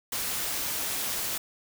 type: noise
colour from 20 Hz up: white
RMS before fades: -31 dBFS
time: 0.12-1.38 s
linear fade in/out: 5 ms
effects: none